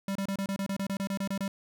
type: tone bursts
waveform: square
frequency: 196 Hz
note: G3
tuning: in tune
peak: -30 dBFS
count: 14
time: 0.08-1.48 s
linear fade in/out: 2 ms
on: 74 ms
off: 28 ms
effects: none